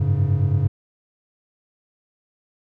triangle chord, F# suspended second, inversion none, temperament equal with one note detuned, 94.72 / 103.83 / 138.59 Hz, F#2 / G#2 / C#3, +41 / 0 / 0 cents, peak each -19 dBFS, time 0-0.68 s, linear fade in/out 10 ms, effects none

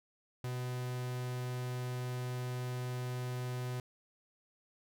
45% pulse tone, 125.2 Hz, B2, 24 cents sharp, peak -36 dBFS, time 0.44-3.8 s, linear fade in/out 2 ms, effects none

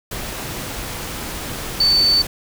sine tone in noise, 4528 Hz, C#8, 36 cents sharp, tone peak -12 dBFS, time 1.8-2.22 s, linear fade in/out 5 ms, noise pink, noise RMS -28 dBFS, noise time 0.11-2.27 s, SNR +13 dB, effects none

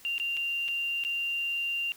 sine tone with dropouts, 2781 Hz, F7, 8 cents flat, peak -28 dBFS, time 0.05-1.92 s, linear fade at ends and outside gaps 0 ms, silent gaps 0.181-0.199 / 0.368-0.372 / 0.681-0.685 / 1.038-1.049 s, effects white hiss -54 dBFS RMS until 1.96 s

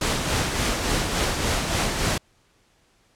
pink noise with tremolo, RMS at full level -22 dBFS, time 0.01-2.18 s, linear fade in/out 5 ms, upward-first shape sine, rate 3.5 Hz, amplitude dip 40%, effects pink hiss -62 dBFS RMS until 3.15 s + low-pass 9000 Hz 12 dB/octave

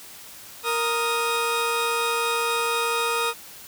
20% pulse tone pair together, 466.2 / 1244.6 Hz, A#4 / D#6, 0 / 0 cents, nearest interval octave + perfect fourth, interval 1700 cents, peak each -20 dBFS, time 0.63-3.34 s, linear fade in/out 50 ms, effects white hiss -43 dBFS RMS until 3.67 s

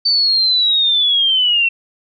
sine linear sweep, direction down, 4576 to 2694 Hz, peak -11 dBFS, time 0.05-1.69 s, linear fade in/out 10 ms, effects none

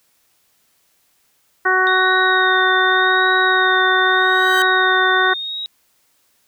harmonic tone, 372.9 Hz, F#4, 14 cents sharp, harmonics 1 / 2 / 3 / 4 / 5, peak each -21 / -22 / -19 / -16 / -19 dBFS, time 1.65-5.34 s, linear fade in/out 10 ms
sine tone with vibrato, 3700 Hz, A#7, 14 cents flat, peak -23 dBFS, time 1.87-5.66 s, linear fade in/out 0 ms, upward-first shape sine, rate 0.85 Hz, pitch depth 55 cents each way
30% pulse tone with exponential growth, 1557 Hz, G6, 12 cents flat, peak -16 dBFS, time 4.06-4.62 s, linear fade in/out 0 ms, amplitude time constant 120 ms
effects white hiss -61 dBFS RMS until 6.47 s

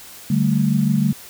sine chord, D suspended fourth, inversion none, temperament equal with one note detuned, 146.83 / 193.75 / 220 Hz, D3 / G3 / A3, 0 / -20 / 0 cents, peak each -19 dBFS, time 0.3-1.13 s, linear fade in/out 5 ms, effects white hiss -40 dBFS RMS until 1.29 s

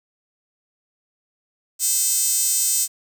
5% pulse tone with high-pass filter, 518 Hz, C5, 17 cents flat, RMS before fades -20 dBFS, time 1.79-2.88 s, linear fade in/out 50 ms, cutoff 8600 Hz, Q 4, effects 8-bit

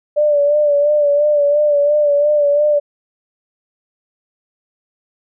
sine tone with vibrato, 586 Hz, D5, 4 cents flat, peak -10 dBFS, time 0.16-2.8 s, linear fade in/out 20 ms, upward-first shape sine, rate 2.9 Hz, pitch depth 42 cents each way, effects none

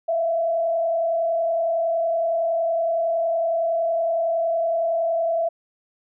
sine tone with frequency modulation, 667 Hz, E5, 20 cents sharp, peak -19 dBFS, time 0.08-5.49 s, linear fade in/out 10 ms, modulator 30.8 Hz, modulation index 0.57, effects none

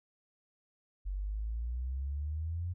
sine exponential sweep, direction up, 46.25 to 90.1 Hz, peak -33 dBFS, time 1.05-2.74 s, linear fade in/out 20 ms, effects none

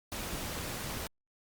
pink noise with amplitude modulation, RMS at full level -36 dBFS, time 0.12-1.07 s, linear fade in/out 0 ms, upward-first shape sine, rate 242 Hz, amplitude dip 50%, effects Opus 48 kbps

